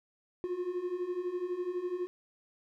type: beating tone pair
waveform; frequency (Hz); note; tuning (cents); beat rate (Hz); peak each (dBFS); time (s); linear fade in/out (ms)
triangle; 350.1 / 362.1; F4 / F#4; +4 / -37; 12; -36 / -32; 0.44-2.07; 0
effects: none